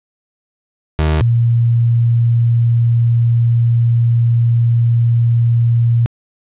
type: tone pair in turn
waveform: 30% pulse / sine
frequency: 77.78 / 117.45 Hz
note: D#2 / A#2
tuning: 0 / +13 cents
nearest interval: perfect fifth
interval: 713 cents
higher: second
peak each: -9 dBFS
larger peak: neither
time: 0.99-1.21 / 1.21-6.06 s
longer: second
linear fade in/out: 0 ms
effects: resampled to 8000 Hz + 8-bit